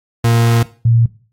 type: tone pair in turn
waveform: 40% pulse / sine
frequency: 116.54 / 116 Hz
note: A#2 / A#2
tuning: 0 / -8 cents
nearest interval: unison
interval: 8 cents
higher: first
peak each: -9 / -8 dBFS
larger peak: second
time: 0.24-0.63 / 0.85-1.06 s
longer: first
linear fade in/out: 5 ms
effects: noise-tail reverb RT60 0.4 s tail -18 dB re dry + AAC 48 kbps